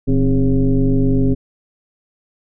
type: tone with frequency modulation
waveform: sine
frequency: 120.2 Hz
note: B2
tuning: 46 cents flat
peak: -11 dBFS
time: 0.07-1.35 s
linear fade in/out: 20 ms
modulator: 144 Hz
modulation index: 1.6
effects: none